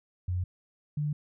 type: tone pair in turn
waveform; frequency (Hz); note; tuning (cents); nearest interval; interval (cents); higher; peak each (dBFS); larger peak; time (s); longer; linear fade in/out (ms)
sine; 90.4 / 148.59; F#2 / D3; -40 / +21; major sixth; 861; second; -27; neither; 0.28-0.44 / 0.97-1.13; neither; 5
effects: none